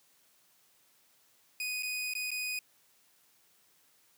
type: tone with dropouts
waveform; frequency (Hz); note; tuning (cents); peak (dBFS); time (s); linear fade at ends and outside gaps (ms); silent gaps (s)
sawtooth; 2489; D#7; 0; -30; 1.6-2.59; 2; 1.825-1.831 / 2.137-2.151 / 2.306-2.315
effects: white hiss -67 dBFS RMS until 4.17 s + high-pass 100 Hz 12 dB/octave